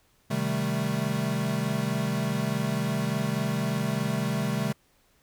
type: chord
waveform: square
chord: A half-diminished seventh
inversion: first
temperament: equal with one note detuned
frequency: 130.81 / 155.56 / 196 / 219.4 Hz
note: C3 / Eb3 / G3 / A3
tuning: 0 / 0 / 0 / -5 cents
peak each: -32 dBFS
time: 0.3-4.73 s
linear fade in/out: 10 ms
effects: pink hiss -65 dBFS RMS until 5.22 s